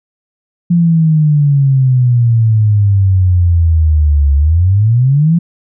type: exponential two-way sweep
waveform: sine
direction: down then up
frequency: 174.61 to 69.5 to 174.61 Hz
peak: -6 dBFS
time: 0.7-5.39 s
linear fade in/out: 10 ms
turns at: 4.35 s
effects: none